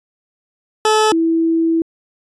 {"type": "tone pair in turn", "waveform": ["20% pulse", "sine"], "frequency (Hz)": [432.3, 328.3], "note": ["A4", "E4"], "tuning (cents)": [-31, -7], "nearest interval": "perfect fourth", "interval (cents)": 476, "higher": "first", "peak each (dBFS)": [-6, -12], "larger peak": "first", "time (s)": [[0.85, 1.12], [1.12, 1.82]], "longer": "second", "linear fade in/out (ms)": 2, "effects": ["resampled to 22050 Hz"]}